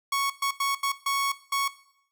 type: tone bursts at uneven times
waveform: sawtooth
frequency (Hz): 1108.7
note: C#6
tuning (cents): 0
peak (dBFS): -20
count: 6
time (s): 0.12-0.3 / 0.42-0.51 / 0.6-0.75 / 0.83-0.92 / 1.06-1.32 / 1.52-1.68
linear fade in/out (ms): 5
effects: noise-tail reverb RT60 0.7 s tail -17 dB re dry